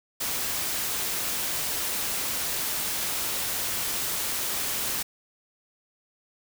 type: noise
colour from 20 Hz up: white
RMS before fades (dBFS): -29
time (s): 0.2-5.03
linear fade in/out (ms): 10
effects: none